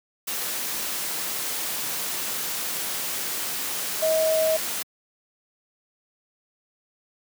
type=tone in noise; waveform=sine; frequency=636 Hz; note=D#5; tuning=38 cents sharp; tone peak=-19 dBFS; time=4.02-4.57 s; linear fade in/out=10 ms; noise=white; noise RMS=-29 dBFS; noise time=0.27-4.83 s; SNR=+7 dB; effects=high-pass 150 Hz 12 dB/octave